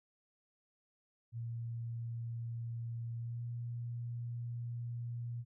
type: tone with pitch glide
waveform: sine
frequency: 116.54 to 118.92 Hz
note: A#2 to A#2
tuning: 0 to +35 cents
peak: -38 dBFS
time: 1.32-5.45 s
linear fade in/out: 50 ms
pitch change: +35 cents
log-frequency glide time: 3.18-3.42 s
effects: none